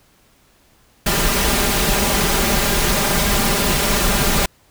pink noise with comb filter, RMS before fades -17 dBFS, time 1.06-4.46 s, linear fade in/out 5 ms, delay 5 ms, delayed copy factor +0.65, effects pink hiss -55 dBFS RMS until 4.7 s

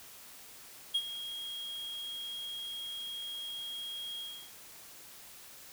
triangle tone with ADSR envelope, 3268 Hz, G#7, 29 cents flat, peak -24 dBFS, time 0.94-4.52 s, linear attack 13 ms, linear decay 57 ms, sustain -13 dB, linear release 320 ms, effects white hiss -52 dBFS RMS until 5.72 s

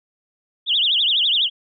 sine tone with vibrato, 3259 Hz, G#7, 33 cents flat, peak -15 dBFS, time 0.66-1.5 s, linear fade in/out 50 ms, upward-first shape triangle, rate 12 Hz, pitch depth 280 cents each way, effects none

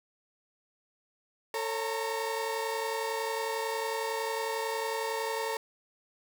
30% pulse tone cluster, 447 / 547 / 925 Hz, A4 / C#5 / A#5, +27 / -23 / -14 cents, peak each -31 / -35 / -33 dBFS, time 1.54-5.57 s, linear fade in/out 2 ms, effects none

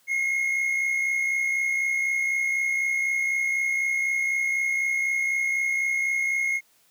triangle tone pair together, 2093 / 2157 Hz, C7 / C#7, 0 / -48 cents, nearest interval minor second, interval 52 cents, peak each -31 / -21 dBFS, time 0.07-6.61 s, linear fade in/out 50 ms, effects white hiss -62 dBFS RMS until 6.9 s + high-pass 100 Hz 12 dB/octave

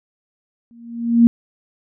sine tone with exponential growth, 233.9 Hz, A#3, 6 cents sharp, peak -4 dBFS, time 0.71-1.27 s, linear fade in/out 0 ms, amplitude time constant 120 ms, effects none

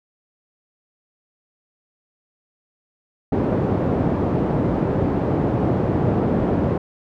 pink band-pass noise, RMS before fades -20 dBFS, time 3.32-6.78 s, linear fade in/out 5 ms, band 110 to 540 Hz, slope 12 dB/octave, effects none

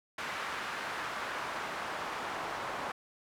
pink noise with band-pass filter sweep, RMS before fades -38 dBFS, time 0.18-2.92 s, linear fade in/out 5 ms, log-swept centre 1500 to 1000 Hz, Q 1.2, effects none

